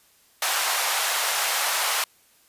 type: high-pass noise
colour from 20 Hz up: pink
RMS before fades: -24 dBFS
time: 0.42-2.04 s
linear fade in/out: 2 ms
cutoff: 720 Hz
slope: 24 dB/octave
effects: white hiss -59 dBFS RMS until 2.48 s + resampled to 32000 Hz